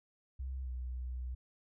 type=tone with pitch glide; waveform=sine; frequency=65.41 to 62.42 Hz; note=C2 to B1; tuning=0 to +19 cents; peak=-37 dBFS; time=0.39-1.35 s; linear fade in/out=10 ms; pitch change=-81 cents; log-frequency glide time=0.63-0.69 s; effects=none